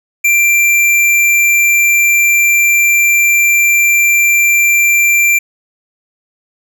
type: tone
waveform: square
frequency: 2360 Hz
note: D7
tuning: 8 cents sharp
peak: -8 dBFS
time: 0.24-5.39 s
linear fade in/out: 10 ms
effects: none